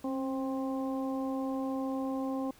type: harmonic tone with a mistuned harmonic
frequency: 263.7 Hz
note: C4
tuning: 14 cents sharp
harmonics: 1 / 2 / 3 / 4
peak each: -32 / -38 / -42 / -44 dBFS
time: 0.04-2.51 s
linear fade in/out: 5 ms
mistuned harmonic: 1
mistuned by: +30 cents
effects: pink hiss -59 dBFS RMS until 2.59 s